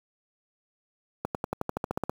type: accelerating click train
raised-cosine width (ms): 1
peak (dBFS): -14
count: 12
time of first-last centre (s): 1.25-2.095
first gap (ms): 98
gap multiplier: 0.95
effects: high-pass 80 Hz 12 dB/octave + 7-bit